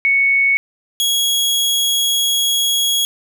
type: tone pair in turn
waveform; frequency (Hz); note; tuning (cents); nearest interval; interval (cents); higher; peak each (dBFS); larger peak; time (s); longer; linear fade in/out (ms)
sine / sawtooth; 2217 / 3322; C#7 / G#7; 0 / 0; perfect fifth; 700; second; -11; neither; 0.05-0.57 / 1-3.05; second; 0
effects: none